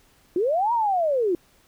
sine linear two-way sweep, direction up then down, 329.6 to 968 to 329.6 Hz, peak -19 dBFS, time 0.36-1.35 s, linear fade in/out 2 ms, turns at 0.73 s, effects pink hiss -59 dBFS RMS until 1.67 s

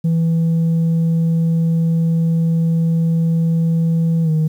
sine tone with pitch glide, 164.81 to 156.73 Hz, E3 to D#3, 0 to +13 cents, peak -10 dBFS, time 0.04-4.48 s, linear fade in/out 10 ms, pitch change -87 cents, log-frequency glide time 4.23-4.3 s, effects tanh soft clip ceiling -12 dBFS + 8-bit

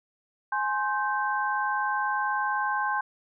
sine tone cluster, 836 / 1056 / 1555 Hz, G#5 / C6 / G6, +11 / +16 / -14 cents, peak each -29 dBFS, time 0.52-3.01 s, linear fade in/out 5 ms, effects none

